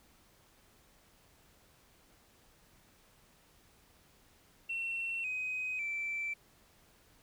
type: tone with pitch steps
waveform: sine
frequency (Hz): 2711 / 2515 / 2333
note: E7 / D#7 / D7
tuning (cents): +48 / +18 / -12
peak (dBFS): -33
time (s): 4.69-6.34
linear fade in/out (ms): 10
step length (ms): 550
effects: tanh soft clip ceiling -30 dBFS + pink hiss -65 dBFS RMS until 7.22 s